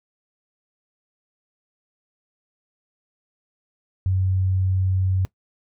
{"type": "tone", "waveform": "sine", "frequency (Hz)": 93.9, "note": "F#2", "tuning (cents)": 26, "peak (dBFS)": -18, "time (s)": [4.06, 5.25], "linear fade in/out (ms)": 0, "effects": ["noise-tail reverb RT60 0.1 s tail -20 dB re dry"]}